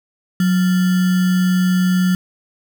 sine tone with sample-and-hold, 183 Hz, F#3, 19 cents flat, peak -12 dBFS, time 0.4-2.15 s, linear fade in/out 2 ms, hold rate 1575 Hz, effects none

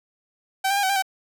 sawtooth tone with pitch steps, 771 / 795 / 808 / 759 / 795 / 764 Hz, G5 / G5 / G#5 / F#5 / G5 / G5, -29 / +24 / -48 / +44 / +24 / -45 cents, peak -16 dBFS, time 0.64-1.024 s, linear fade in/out 10 ms, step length 64 ms, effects none

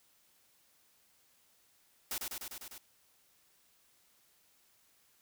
white noise with echo, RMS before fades -37 dBFS, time 2.11-2.18 s, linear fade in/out 2 ms, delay 100 ms, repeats 6, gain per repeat -2 dB, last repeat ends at 2.78 s, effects white hiss -69 dBFS RMS until 5.21 s

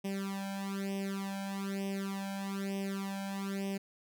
sawtooth tone with flanger, 196 Hz, G3, in tune, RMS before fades -37 dBFS, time 0.04-3.78 s, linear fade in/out 10 ms, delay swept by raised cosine 0.35 to 1.28 ms, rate 1.1 Hz, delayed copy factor +1, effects none

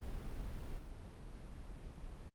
brown noise with level steps, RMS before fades -44 / -49 dBFS, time 0.01-2.3 s, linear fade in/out 20 ms, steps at 0.77 s, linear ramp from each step 20 ms, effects Opus 32 kbps

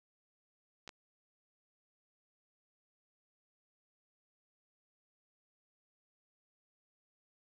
clicks, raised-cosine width 0.2 ms, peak -30 dBFS, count 2, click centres 0.877 / 0.892 s, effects none

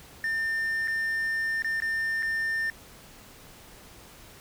triangle tone with dropouts, 1800 Hz, A6, 39 cents sharp, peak -24 dBFS, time 0.24-2.7 s, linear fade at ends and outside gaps 1 ms, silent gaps 0.875-0.88 / 1.622-1.645 / 1.802-1.821 / 2.225-2.229 s, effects pink hiss -50 dBFS RMS until 4.4 s

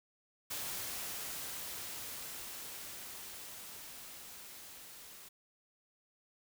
white noise with level ramp, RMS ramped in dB -40 to -53 dBFS, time 0.5-5.29 s, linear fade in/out 10 ms, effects none

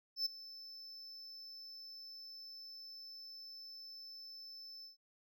triangle tone with ADSR envelope, 5274 Hz, E8, in tune, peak -30 dBFS, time 0.16-4.97 s, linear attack 98 ms, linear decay 11 ms, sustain -18 dB, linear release 130 ms, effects none

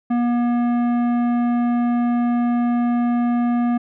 sine tone with tanh clipping, 240 Hz, B3, 49 cents flat, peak -18 dBFS, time 0.1-3.78 s, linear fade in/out 10 ms, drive 13 dB, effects none

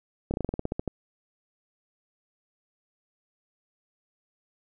slowing click train, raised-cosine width 2 ms, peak -15 dBFS, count 12, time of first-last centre 0.31-0.877 s, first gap 29 ms, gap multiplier 1.11, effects none

